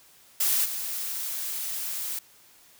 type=noise with level steps; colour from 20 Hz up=blue; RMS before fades=-24 / -32 dBFS; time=0.4-2.19 s; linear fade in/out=5 ms; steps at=0.64 s; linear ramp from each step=20 ms; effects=white hiss -56 dBFS RMS until 2.79 s